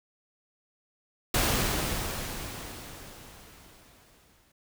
pink noise with exponential decay, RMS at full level -24 dBFS, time 1.34-4.52 s, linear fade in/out 5 ms, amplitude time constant 690 ms, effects none

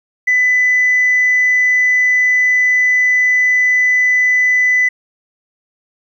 sine tone, 1999 Hz, B6, 20 cents sharp, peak -8 dBFS, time 0.27-4.89 s, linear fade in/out 10 ms, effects tanh soft clip ceiling -6 dBFS + 8-bit

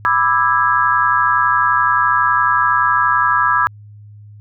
sine chord, E dominant seventh, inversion second, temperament just, 988.9 / 1186.7 / 1318.5 / 1648.1 Hz, B5 / D6 / E6 / G#6, +2 / +18 / 0 / -14 cents, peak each -17 dBFS, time 0.05-3.67 s, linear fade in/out 0 ms, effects added 104 Hz sine -36 dBFS peak until 4.4 s

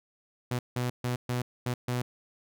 sawtooth tone bursts at uneven times, 123.47 Hz, B2, in tune, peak -24 dBFS, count 6, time 0.51-0.59 / 0.76-0.9 / 1.04-1.16 / 1.29-1.42 / 1.66-1.74 / 1.88-2.02 s, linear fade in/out 5 ms, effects none

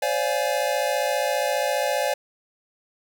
square chord, D half-diminished seventh, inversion third, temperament equal with one note detuned, 523.3 / 578.2 / 698.5 / 830.6 Hz, C5 / D5 / F5 / Ab5, 0 / -27 / 0 / 0 cents, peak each -28 / -26 / -30 / -29 dBFS, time 0.02-2.14 s, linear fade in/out 5 ms, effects none

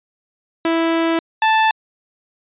sawtooth tone pair in turn, 329.6 / 879.9 Hz, E4 / A5, 0 / 0 cents, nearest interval octave + perfect fourth, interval 1700 cents, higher second, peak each -11 / -8 dBFS, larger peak second, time 0.65-1.19 / 1.42-1.71 s, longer first, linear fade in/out 2 ms, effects resampled to 8000 Hz

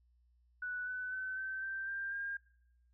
sine tone with pitch steps, 1481 / 1501.7 / 1522.6 / 1543.9 / 1565.4 / 1587.3 / 1609.5 Hz, F#6 / F#6 / F#6 / G6 / G6 / G6 / G6, +1 / +25 / +49 / -27 / -3 / +21 / +45 cents, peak -37 dBFS, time 0.62-2.37 s, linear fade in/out 5 ms, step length 250 ms, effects noise-tail reverb RT60 0.8 s tail -23 dB re dry + added 60 Hz sine -67 dBFS peak until 2.93 s

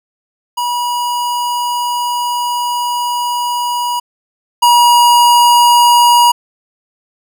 square tone pair in turn, 968 / 959.6 Hz, B5 / A#5, -35 / +50 cents, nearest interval unison, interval 15 cents, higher first, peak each -15 / -6 dBFS, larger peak second, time 0.57-4 / 4.62-6.32 s, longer first, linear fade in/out 10 ms, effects none

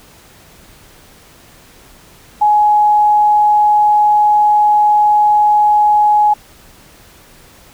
sine tone, 839 Hz, G#5, 17 cents sharp, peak -7 dBFS, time 2.41-6.34 s, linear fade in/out 10 ms, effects pink hiss -43 dBFS RMS until 7.73 s

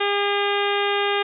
harmonic tone, 404.9 Hz, G#4, 44 cents flat, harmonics 1 / 2 / 3 / 4 / 5 / 6 / 7 / 8 / 9, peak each -23 / -26 / -28 / -29 / -30 / -31 / -31 / -32 / -33 dBFS, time 0-1.23 s, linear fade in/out 10 ms, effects none

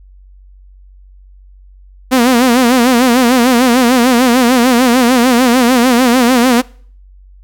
sawtooth tone with vibrato, 247.1 Hz, B3, 1 cent sharp, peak -3 dBFS, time 2.11-6.62 s, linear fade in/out 20 ms, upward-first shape sine, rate 6.7 Hz, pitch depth 110 cents each way, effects noise-tail reverb RT60 0.5 s tail -24 dB re dry + added 47 Hz sine -37 dBFS peak until 7.43 s

